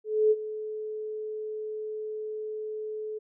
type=tone with ADSR envelope; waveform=sine; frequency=430.4 Hz; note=A4; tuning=38 cents flat; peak=-17 dBFS; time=0.04-3.19 s; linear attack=270 ms; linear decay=40 ms; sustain=-15 dB; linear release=15 ms; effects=none